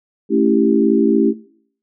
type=chord; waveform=sine; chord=A dominant seventh; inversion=none; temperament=equal with one note detuned; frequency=220 / 277.2 / 329.6 / 393.4 Hz; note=A3 / C#4 / E4 / G4; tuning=0 / 0 / 0 / +6 cents; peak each=-17 dBFS; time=0.29-1.34 s; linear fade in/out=50 ms; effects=noise-tail reverb RT60 0.6 s tail -20 dB re dry